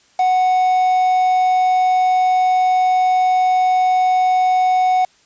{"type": "tone with quantisation", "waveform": "triangle", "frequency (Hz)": 740, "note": "F#5", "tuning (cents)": 0, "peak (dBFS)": -10, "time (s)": [0.19, 5.05], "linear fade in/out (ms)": 5, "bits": 5, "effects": ["white hiss -54 dBFS RMS until 5.25 s", "resampled to 16000 Hz"]}